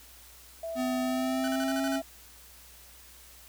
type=tone; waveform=sine; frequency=659.3 Hz; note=E5; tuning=in tune; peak=-33 dBFS; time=0.63-2.02 s; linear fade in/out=5 ms
type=tone with pitch glide; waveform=square; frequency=253.3 to 271.5 Hz; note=B3 to C#4; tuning=+44 to -36 cents; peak=-29 dBFS; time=0.75-2.02 s; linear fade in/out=50 ms; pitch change=+120 cents; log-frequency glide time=1.01-1.85 s
type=tone bursts; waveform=sawtooth; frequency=1502 Hz; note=F#6; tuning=26 cents sharp; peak=-32 dBFS; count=7; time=1.44-1.958 s; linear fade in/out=0 ms; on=38 ms; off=42 ms
effects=added 60 Hz sine -57 dBFS peak until 3.48 s + white hiss -53 dBFS RMS until 3.48 s